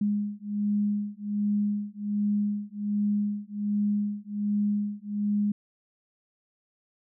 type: beating tone pair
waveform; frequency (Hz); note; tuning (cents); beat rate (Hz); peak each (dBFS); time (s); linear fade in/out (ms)
sine; 205.7 / 207; G#3 / G#3; -16 / -5; 1.3; -28; 0.01-5.52; 5
effects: none